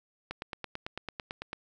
click train, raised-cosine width 0.3 ms, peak -20 dBFS, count 12, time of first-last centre 0.31-1.531 s, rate 9.01 Hz, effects none

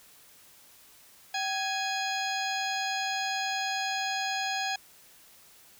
harmonic tone with a mistuned harmonic, 830.6 Hz, G#5, in tune, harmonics 1 / 2 / 3 / 4 / 5 / 6 / 8, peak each -32 / -35 / -37 / -38 / -39 / -40 / -41 dBFS, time 1.34-4.76 s, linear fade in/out 5 ms, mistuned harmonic 1, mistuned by -130 cents, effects white hiss -56 dBFS RMS until 5.79 s

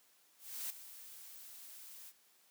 blue noise with ADSR envelope, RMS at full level -40 dBFS, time 0.38-2.13 s, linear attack 320 ms, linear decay 5 ms, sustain -13 dB, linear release 48 ms, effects white hiss -69 dBFS RMS until 2.5 s + high-pass 200 Hz 12 dB/octave

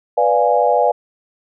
sine chord, B diminished seventh, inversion none, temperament equal, 493.9 / 587.3 / 698.5 / 830.6 Hz, B4 / D5 / F5 / Ab5, 0 / 0 / 0 / 0 cents, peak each -17 dBFS, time 0.17-0.92 s, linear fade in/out 10 ms, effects none

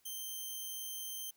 5% pulse tone, 3129 Hz, G7, 4 cents flat, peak -32 dBFS, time 0.05-1.31 s, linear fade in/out 10 ms, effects white hiss -72 dBFS RMS until 1.36 s

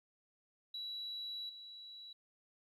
sine tone with level steps, 3919 Hz, B7, 14 cents flat, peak -40 / -49 dBFS, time 0.74-2.13 s, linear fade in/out 5 ms, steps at 1.49 s, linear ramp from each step 5 ms, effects tanh soft clip ceiling -36 dBFS + 13-bit

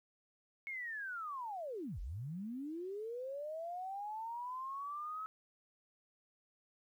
sine linear two-way sweep, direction down then up, 2200 to 38.62 to 1295 Hz, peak -40 dBFS, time 0.67-5.26 s, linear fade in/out 0 ms, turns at 2 s, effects 12-bit

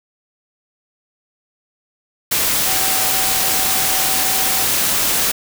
sine tone in noise, 762 Hz, G5, 49 cents flat, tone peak -27 dBFS, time 2.66-4.65 s, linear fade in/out 10 ms, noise white, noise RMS -17 dBFS, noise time 2.31-5.32 s, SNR -13 dB, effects none

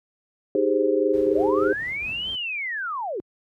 sine chord, Ab major seventh, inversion second, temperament equal, 311.1 / 392 / 415.3 / 523.3 Hz, Eb4 / G4 / Ab4 / C5, 0 / 0 / 0 / 0 cents, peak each -25 / -23 / -23 / -24 dBFS, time 0.55-1.73 s, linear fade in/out 2 ms
brown noise with tremolo, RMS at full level -37 dBFS, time 1.13-2.36 s, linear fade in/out 10 ms, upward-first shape triangle, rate 4.4 Hz, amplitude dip 45%
sine linear two-way sweep, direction up then down, 330 to 3184 to 330 Hz, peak -26 dBFS, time 1.27-3.2 s, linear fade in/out 0 ms, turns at 2.31 s
effects high-pass 80 Hz 12 dB/octave

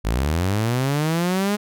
sawtooth linear sweep, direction up, 49.34 to 210 Hz, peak -15 dBFS, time 0.04-1.57 s, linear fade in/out 20 ms, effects none

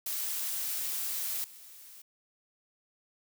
blue noise with level steps, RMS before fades -34 / -51 dBFS, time 0.06-2.02 s, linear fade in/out 5 ms, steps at 1.44 s, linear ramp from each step 2 ms, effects none

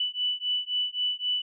sine beating tone pair, 2973 / 2976.8 Hz, F#7 / F#7, +8 / +10 cents, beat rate 3.8 Hz, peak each -29 dBFS, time 0-1.42 s, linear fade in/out 5 ms, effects none

